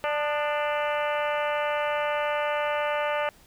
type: harmonic tone with a mistuned harmonic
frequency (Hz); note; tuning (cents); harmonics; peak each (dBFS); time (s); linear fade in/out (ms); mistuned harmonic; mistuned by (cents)
295.2; D4; +9; 2 / 3 / 4 / 5 / 6 / 7 / 8 / 9 / 10; -27 / -31 / -33 / -35 / -37 / -38 / -39 / -40 / -41; 0.04-3.29; 0; 4; +47
effects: pink hiss -56 dBFS RMS until 3.46 s